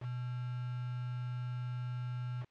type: tone with quantisation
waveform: sine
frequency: 123.6 Hz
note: B2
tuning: 2 cents sharp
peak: -36 dBFS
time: 0-2.46 s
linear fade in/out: 50 ms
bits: 8
effects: white hiss -74 dBFS RMS until 2.5 s + low-pass 3000 Hz 12 dB/octave